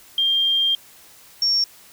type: tone pair in turn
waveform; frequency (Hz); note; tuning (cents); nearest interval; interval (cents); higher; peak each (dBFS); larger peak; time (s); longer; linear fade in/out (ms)
sine; 3194 / 5501; G7 / F8; +32 / -27; major sixth; 941; second; -16; neither; 0.18-0.75 / 1.42-1.64; first; 2
effects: white hiss -48 dBFS RMS until 1.92 s